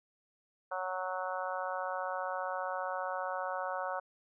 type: harmonic tone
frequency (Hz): 185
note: F#3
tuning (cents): 0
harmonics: 3 / 4 / 5 / 6 / 7 / 8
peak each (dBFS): -39 / -40 / -41 / -42 / -42 / -43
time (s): 0.71-4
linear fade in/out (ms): 10
effects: none